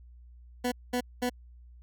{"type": "tone bursts", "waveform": "20% pulse", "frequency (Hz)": 246.9, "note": "B3", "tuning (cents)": 0, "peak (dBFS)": -22, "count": 3, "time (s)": [0.64, 1.297], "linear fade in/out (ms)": 10, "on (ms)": 79, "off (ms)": 210, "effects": ["added 60 Hz sine -49 dBFS peak until 1.82 s"]}